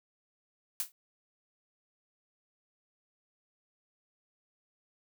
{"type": "noise with exponential decay", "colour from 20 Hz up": "blue", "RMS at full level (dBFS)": -29, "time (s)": [0.8, 0.92], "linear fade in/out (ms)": 1, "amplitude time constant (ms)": 25, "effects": []}